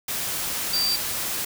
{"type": "tone in noise", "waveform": "sine", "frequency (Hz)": 4671, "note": "D8", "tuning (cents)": -10, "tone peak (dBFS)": -21, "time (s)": [0.73, 0.96], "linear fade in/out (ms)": 5, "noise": "white", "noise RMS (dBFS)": -28, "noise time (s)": [0.08, 1.45], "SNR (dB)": 4, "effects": []}